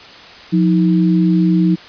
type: tone pair together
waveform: sine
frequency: 177.6 / 317.8 Hz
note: F3 / D#4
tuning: +29 / +37 cents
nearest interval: minor seventh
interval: 1008 cents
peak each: -11 / -15 dBFS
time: 0.52-1.76 s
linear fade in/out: 20 ms
effects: white hiss -37 dBFS RMS until 1.88 s + resampled to 11025 Hz